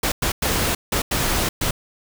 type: noise bursts at uneven times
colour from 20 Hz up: pink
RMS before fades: -21 dBFS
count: 6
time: 0.03-0.12 / 0.22-0.32 / 0.42-0.75 / 0.92-1.02 / 1.11-1.49 / 1.61-1.71 s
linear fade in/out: 5 ms
effects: none